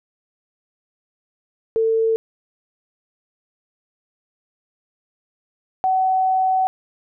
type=tone pair in turn; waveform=sine; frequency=448.3 / 753.9 Hz; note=A4 / F#5; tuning=+32 / +32 cents; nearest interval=major sixth; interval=900 cents; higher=second; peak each=-15 dBFS; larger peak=neither; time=1.76-2.16 / 5.84-6.67 s; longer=second; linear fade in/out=0 ms; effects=none